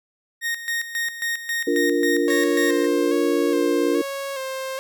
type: tone with tremolo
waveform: 40% pulse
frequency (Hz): 1858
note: A#6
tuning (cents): -6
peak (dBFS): -21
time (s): 0.41-2.87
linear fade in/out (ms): 50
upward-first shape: square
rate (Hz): 3.7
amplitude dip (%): 70
type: chord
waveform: sine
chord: Bb major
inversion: first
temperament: just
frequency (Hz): 291.4 / 349.6 / 466.2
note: D4 / F4 / Bb4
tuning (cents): -13 / +2 / 0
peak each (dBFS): -22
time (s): 1.67-4.02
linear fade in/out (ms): 5
type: tone with vibrato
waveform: sawtooth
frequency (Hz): 540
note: C#5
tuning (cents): -45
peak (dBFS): -23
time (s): 2.28-4.79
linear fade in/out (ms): 0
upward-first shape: square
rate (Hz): 1.2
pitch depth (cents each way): 37
effects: none